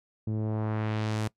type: tone with low-pass filter sweep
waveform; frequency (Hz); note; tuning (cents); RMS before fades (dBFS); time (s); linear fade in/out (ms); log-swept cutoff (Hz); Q
sawtooth; 108.3; A2; -27; -30; 0.27-1.28; 5; 280 to 11000; 0.95
effects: noise-tail reverb RT60 0.1 s tail -22 dB re dry